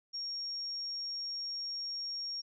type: tone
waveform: sine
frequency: 5560 Hz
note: F8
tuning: 9 cents flat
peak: -36 dBFS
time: 0.13-2.42 s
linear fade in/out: 20 ms
effects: none